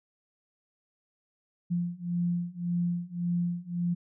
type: beating tone pair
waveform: sine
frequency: 173.2 / 175 Hz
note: F3 / F3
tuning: -14 / +4 cents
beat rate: 1.8 Hz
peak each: -31 / -30 dBFS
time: 1.7-3.95 s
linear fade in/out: 20 ms
effects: none